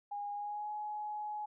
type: tone with pitch glide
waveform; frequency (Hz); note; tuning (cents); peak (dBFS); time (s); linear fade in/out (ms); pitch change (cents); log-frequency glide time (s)
sine; 818 to 842; G#5 to G#5; -26 to +24; -37; 0.11-1.46; 10; +50; 0.33-0.7
effects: none